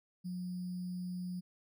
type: tone with sample-and-hold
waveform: sine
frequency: 180 Hz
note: F#3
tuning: 47 cents flat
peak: -37 dBFS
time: 0.24-1.41 s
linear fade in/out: 20 ms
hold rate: 4900 Hz
effects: none